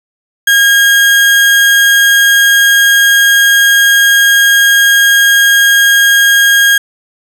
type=tone; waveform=35% pulse; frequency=1628 Hz; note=G#6; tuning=35 cents flat; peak=-3 dBFS; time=0.47-6.78 s; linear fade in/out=5 ms; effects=none